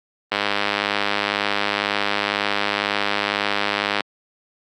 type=click train; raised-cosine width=0.3 ms; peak=-3 dBFS; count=377; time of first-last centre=0.32-4.006 s; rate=102 Hz; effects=high-pass 200 Hz 12 dB/octave + Opus 32 kbps